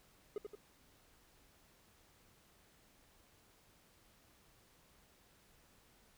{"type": "tone with echo", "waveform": "triangle", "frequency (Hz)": 415.3, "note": "G#4", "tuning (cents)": 0, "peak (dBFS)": -35, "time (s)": [0.36, 0.38], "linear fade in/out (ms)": 2, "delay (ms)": 86, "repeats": 2, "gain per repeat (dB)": -5, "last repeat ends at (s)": 0.552, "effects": ["pink hiss -68 dBFS RMS until 6.17 s"]}